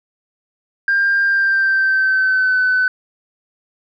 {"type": "tone with pitch glide", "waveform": "sine", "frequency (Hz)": [1597, 1509.1], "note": ["G6", "F#6"], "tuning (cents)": [32, 34], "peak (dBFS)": -11, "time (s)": [0.88, 2.88], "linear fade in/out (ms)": 2, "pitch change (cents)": -98, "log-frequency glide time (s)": [1.24, 2.59], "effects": ["tanh soft clip ceiling -9 dBFS"]}